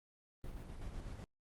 brown noise with tremolo, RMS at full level -45 dBFS, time 0.44-1.24 s, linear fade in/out 0 ms, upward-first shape square, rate 8 Hz, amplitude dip 30%, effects Opus 32 kbps

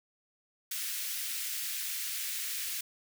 white high-pass noise, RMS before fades -36 dBFS, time 0.71-2.81 s, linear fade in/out 5 ms, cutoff 1700 Hz, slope 24 dB/octave, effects none

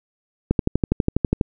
click train, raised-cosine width 3 ms, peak -4 dBFS, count 12, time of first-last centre 0.51-1.412 s, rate 12.2 Hz, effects none

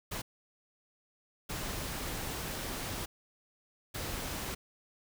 pink noise bursts at uneven times, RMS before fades -38 dBFS, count 3, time 0.11-0.22 / 1.49-3.06 / 3.94-4.55 s, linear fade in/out 10 ms, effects none

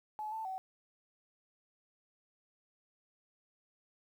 sine tone with pitch steps, 855 / 884 / 758 Hz, A5 / A5 / F#5, -50 / +8 / +42 cents, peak -37 dBFS, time 0.19-0.58 s, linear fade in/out 0 ms, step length 130 ms, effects 11-bit

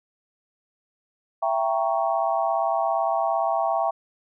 sine chord, E diminished seventh, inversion none, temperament equal with one note detuned, 666.5 / 784 / 932.3 / 1108.7 Hz, E5 / G5 / Bb5 / Db6, +19 / 0 / 0 / 0 cents, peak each -24 / -25 / -29 / -29 dBFS, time 1.42-3.91 s, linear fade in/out 10 ms, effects none

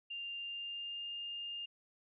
sine tone with pitch glide, 2794 to 2815 Hz, F7 to F7, 0 to +13 cents, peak -40 dBFS, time 0.1-1.66 s, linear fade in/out 10 ms, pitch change +13 cents, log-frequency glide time 0.38-1.11 s, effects none

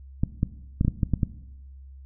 clicks, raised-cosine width 5 ms, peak -9 dBFS, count 8, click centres 0.235 / 0.431 / 0.811 / 0.849 / 0.881 / 1.032 / 1.137 / 1.232 s, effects noise-tail reverb RT60 1.0 s tail -17 dB re dry + added 67 Hz sine -42 dBFS peak until 2.05 s

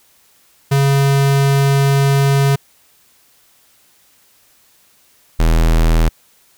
square tone pair in turn, 138.59 / 40.69 Hz, C#3 / E1, 0 / -22 cents, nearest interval octave + major sixth, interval 2122 cents, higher first, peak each -11 / -10 dBFS, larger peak second, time 0.71-2.56 / 5.39-6.09 s, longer first, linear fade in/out 10 ms, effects white hiss -53 dBFS RMS until 6.57 s

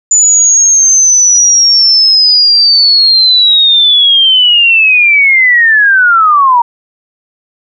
sine linear sweep, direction down, 7020 to 927 Hz, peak -3 dBFS, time 0.11-6.62 s, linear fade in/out 5 ms, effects none

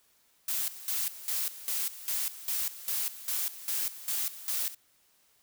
blue noise with tremolo, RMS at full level -31 dBFS, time 0.48-4.75 s, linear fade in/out 5 ms, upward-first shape square, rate 2.5 Hz, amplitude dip 80%, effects white hiss -67 dBFS RMS until 5.42 s

